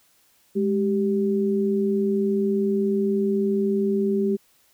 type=tone pair together; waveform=sine; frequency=207 / 390.4 Hz; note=G#3 / G4; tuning=-5 / -7 cents; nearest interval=major seventh; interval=1098 cents; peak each=-22 dBFS; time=0.55-4.37 s; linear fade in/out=20 ms; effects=white hiss -61 dBFS RMS until 4.73 s